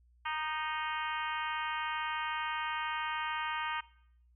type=harmonic tone with a mistuned harmonic; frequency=311.1 Hz; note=D#4; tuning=in tune; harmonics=3 / 4 / 5 / 6 / 7 / 8 / 9 / 10; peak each=-37 / -39 / -41 / -43 / -44 / -45 / -46 / -47 dBFS; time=0.25-3.81 s; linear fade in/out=10 ms; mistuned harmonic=4; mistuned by=-21 cents; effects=noise-tail reverb RT60 0.7 s tail -21 dB re dry + added 60 Hz sine -62 dBFS peak until 4.35 s